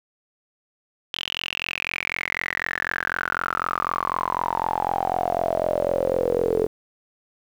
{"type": "tone with band-pass filter sweep", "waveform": "sawtooth", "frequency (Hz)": 44, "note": "F1", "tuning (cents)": 14, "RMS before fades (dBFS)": -25, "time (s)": [1.13, 6.67], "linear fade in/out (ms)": 10, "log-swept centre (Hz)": [3200, 430], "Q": 9.4, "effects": ["8-bit"]}